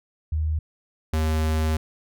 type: tone pair in turn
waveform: sine / square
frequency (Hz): 77.78 / 78.59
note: D#2 / D#2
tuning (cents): 0 / +18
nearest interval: unison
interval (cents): 18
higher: second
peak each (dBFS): -21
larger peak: neither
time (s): 0.32-0.59 / 1.13-1.77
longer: second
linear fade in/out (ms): 5
effects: none